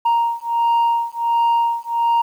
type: beating tone pair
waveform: sine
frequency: 932.3 / 933.7 Hz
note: A#5 / A#5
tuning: 0 / +3 cents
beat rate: 1.4 Hz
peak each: -16 dBFS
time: 0.05-2.22 s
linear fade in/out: 10 ms
effects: tanh soft clip ceiling -12 dBFS + 8-bit